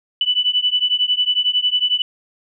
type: beating tone pair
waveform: sine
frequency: 2973 / 2984 Hz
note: F#7 / F#7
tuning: +8 / +14 cents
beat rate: 11 Hz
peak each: -18 dBFS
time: 0.21-2.02 s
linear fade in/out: 2 ms
effects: none